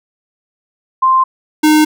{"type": "tone pair in turn", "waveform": ["sine", "square"], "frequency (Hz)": [1046.5, 306.7], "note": ["C6", "D#4"], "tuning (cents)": [0, -25], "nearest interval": "octave + major sixth", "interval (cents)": 2125, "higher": "first", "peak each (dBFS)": -7, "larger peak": "neither", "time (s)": [[1.02, 1.24], [1.63, 1.85]], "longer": "neither", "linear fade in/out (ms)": 10, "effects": []}